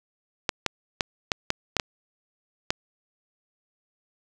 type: clicks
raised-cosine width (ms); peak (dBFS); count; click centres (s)
0.2; -5; 8; 0.492 / 0.663 / 1.008 / 1.318 / 1.504 / 1.767 / 1.798 / 2.705
effects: none